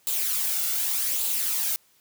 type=noise with flanger; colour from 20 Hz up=blue; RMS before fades=-26 dBFS; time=0.07-1.76 s; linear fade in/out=0 ms; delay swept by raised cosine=0.26 to 1.46 ms; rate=0.85 Hz; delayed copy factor=+0.5; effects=white hiss -62 dBFS RMS until 2 s + high-pass 60 Hz 12 dB/octave